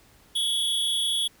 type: tone with amplitude modulation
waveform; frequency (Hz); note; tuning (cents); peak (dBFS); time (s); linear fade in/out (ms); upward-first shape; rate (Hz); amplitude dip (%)
square; 3367; G#7; +23; -21; 0.35-1.28; 10; sine; 294; 60
effects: pink hiss -57 dBFS RMS until 1.4 s